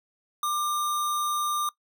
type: tone with sample-and-hold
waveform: sine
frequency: 1190 Hz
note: D6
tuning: 22 cents sharp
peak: -24 dBFS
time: 0.43-1.69 s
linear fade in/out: 2 ms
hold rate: 4900 Hz
effects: noise-tail reverb RT60 0.1 s tail -21 dB re dry